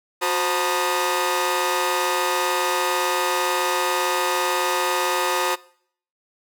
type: tone cluster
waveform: sawtooth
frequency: 364.7 / 525 / 885 / 963 / 1234 Hz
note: F#4 / C5 / A5 / B5 / D#6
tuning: -25 / +6 / +10 / -44 / -15 cents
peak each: -23 dBFS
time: 0.21-5.56 s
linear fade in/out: 20 ms
effects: noise-tail reverb RT60 0.6 s tail -21 dB re dry